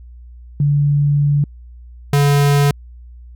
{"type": "tone pair in turn", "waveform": ["sine", "square"], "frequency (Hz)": [144.5, 142.92], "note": ["D3", "D3"], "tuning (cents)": [-28, -47], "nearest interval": "unison", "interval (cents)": 19, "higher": "first", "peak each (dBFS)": -11, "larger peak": "neither", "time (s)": [[0.6, 1.44], [2.13, 2.71]], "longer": "first", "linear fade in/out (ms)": 2, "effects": ["added 60 Hz sine -35 dBFS peak until 3.35 s"]}